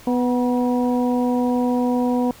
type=harmonic tone with a mistuned harmonic; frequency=247.5 Hz; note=B3; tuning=4 cents sharp; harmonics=1 / 2 / 3 / 4; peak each=-18 / -24 / -28 / -30 dBFS; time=0.07-2.31 s; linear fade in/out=2 ms; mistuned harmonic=4; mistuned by=-45 cents; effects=pink hiss -45 dBFS RMS until 2.4 s